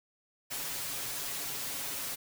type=noise with comb filter; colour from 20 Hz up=white; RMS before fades=-37 dBFS; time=0.5-2.16 s; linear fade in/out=20 ms; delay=7.2 ms; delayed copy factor=+0.7; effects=none